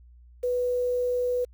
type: tone with quantisation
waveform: sine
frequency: 493.9 Hz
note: B4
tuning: in tune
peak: -23 dBFS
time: 0.43-1.45 s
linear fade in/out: 10 ms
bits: 8
effects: added 60 Hz sine -49 dBFS peak until 1.53 s